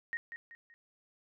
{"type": "tone with echo", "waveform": "sine", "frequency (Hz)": 1865, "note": "A#6", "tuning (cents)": 0, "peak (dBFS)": -33, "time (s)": [0.13, 0.17], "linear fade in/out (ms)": 0, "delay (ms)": 190, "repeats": 3, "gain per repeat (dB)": -8, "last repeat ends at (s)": 0.74, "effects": []}